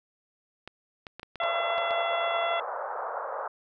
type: clicks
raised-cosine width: 0.3 ms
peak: -24 dBFS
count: 8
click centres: 0.676 / 1.068 / 1.196 / 1.231 / 1.357 / 1.436 / 1.781 / 1.908 s
type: harmonic tone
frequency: 678 Hz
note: E5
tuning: 49 cents sharp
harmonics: 1 / 2 / 3 / 4 / 5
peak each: -28 / -33 / -35 / -40 / -37 dBFS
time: 1.4-2.6 s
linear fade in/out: 2 ms
type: band-pass noise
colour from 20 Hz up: pink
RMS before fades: -34 dBFS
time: 1.41-3.48 s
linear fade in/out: 5 ms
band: 510 to 1400 Hz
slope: 48 dB/octave
effects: none